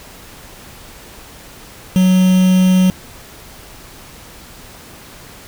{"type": "tone with quantisation", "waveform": "triangle", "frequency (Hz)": 185, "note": "F#3", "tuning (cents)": 0, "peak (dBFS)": -6, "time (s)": [1.96, 2.9], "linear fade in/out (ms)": 0, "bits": 4, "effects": ["pink hiss -38 dBFS RMS until 5.47 s"]}